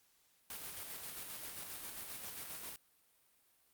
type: noise with tremolo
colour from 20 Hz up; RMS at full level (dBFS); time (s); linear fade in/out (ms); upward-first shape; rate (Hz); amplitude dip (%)
white; -45; 0.5-2.76; 2; square; 7.5; 30
effects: white hiss -72 dBFS RMS until 3.73 s + Opus 48 kbps